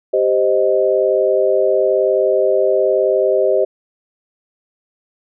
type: chord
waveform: sine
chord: C minor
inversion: second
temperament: equal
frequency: 392 / 523.3 / 622.3 Hz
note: G4 / C5 / Eb5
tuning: 0 / 0 / 0 cents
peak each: -16 dBFS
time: 0.13-3.65 s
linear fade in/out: 10 ms
effects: none